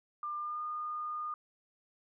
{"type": "tone with pitch glide", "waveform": "sine", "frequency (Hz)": [1196, 1220.4], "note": ["D6", "D#6"], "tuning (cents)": [31, -34], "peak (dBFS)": -35, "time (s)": [0.23, 1.34], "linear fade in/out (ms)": 2, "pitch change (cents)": 35, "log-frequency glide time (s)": [0.39, 0.62], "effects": []}